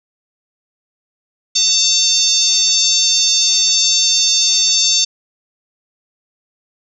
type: harmonic tone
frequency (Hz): 901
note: A5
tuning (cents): +41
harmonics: 3 / 4 / 5 / 6 / 7 / 8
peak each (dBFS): -28 / -17 / -17 / -18 / -16 / -23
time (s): 1.55-5.05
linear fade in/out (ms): 10
effects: none